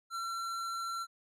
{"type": "tone with hard clipping", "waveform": "sine", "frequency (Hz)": 1357, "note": "E6", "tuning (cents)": 50, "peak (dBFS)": -37, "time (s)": [0.1, 1.07], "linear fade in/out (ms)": 50, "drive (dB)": 14, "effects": []}